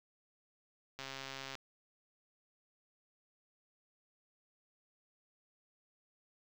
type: click train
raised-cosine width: 0.2 ms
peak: -26 dBFS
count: 77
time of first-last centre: 0.99-1.553 s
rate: 135 Hz
effects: low-pass 7000 Hz 12 dB/octave + 9-bit